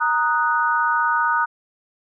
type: chord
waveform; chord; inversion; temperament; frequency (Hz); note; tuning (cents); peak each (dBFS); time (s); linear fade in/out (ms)
sine; D# minor; second; equal; 932.3 / 1244.5 / 1480; A#5 / D#6 / F#6; 0 / 0 / 0; -21; 0-1.46; 20
effects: none